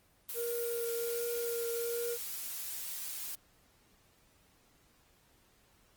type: noise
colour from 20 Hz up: blue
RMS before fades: -40 dBFS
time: 0.29-3.35 s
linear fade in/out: 0 ms
type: tone with vibrato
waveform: triangle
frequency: 470 Hz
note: A#4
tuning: 14 cents sharp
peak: -32 dBFS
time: 0.34-2.18 s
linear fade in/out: 50 ms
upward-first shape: triangle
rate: 1.3 Hz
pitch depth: 14 cents each way
effects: pink hiss -67 dBFS RMS until 5.96 s + Opus 24 kbps